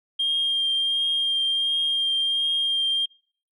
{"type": "tone with vibrato", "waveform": "sine", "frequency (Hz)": 3208, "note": "G7", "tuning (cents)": 39, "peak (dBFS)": -19, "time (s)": [0.19, 3.06], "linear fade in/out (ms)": 10, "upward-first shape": "triangle", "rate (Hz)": 1.4, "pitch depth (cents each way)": 16, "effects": ["noise-tail reverb RT60 0.5 s tail -26 dB re dry", "tanh soft clip ceiling -17 dBFS"]}